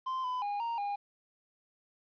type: tone with pitch steps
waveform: triangle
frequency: 1040 / 1005 / 817 / 930 / 812 Hz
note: C6 / B5 / G#5 / A#5 / G#5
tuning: -11 / +30 / -29 / -4 / -39 cents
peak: -30 dBFS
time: 0.06-0.96 s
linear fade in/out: 10 ms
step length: 180 ms
effects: resampled to 11025 Hz + 11-bit